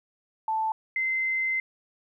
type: tone pair in turn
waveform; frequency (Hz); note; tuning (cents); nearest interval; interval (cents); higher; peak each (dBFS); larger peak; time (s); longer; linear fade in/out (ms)
sine; 880 / 2069; A5 / C7; 0 / -20; octave + minor third; 1480; second; -24; neither; 0.48-0.72 / 0.96-1.6; second; 2
effects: 11-bit